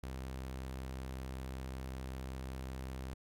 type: tone with vibrato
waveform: sawtooth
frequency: 65.3 Hz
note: C2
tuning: 3 cents flat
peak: -37 dBFS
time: 0.03-3.14 s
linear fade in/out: 5 ms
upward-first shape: sine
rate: 20 Hz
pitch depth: 38 cents each way
effects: AAC 64 kbps